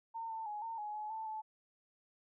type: tone with pitch steps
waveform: sine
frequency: 910 / 893 / 838 / 909 / 840 / 849 / 884 / 869 Hz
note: A#5 / A5 / G#5 / A#5 / G#5 / G#5 / A5 / A5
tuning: -42 / +25 / +15 / -44 / +19 / +38 / +8 / -22 cents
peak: -39 dBFS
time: 0.14-1.42 s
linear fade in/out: 20 ms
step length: 160 ms
effects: none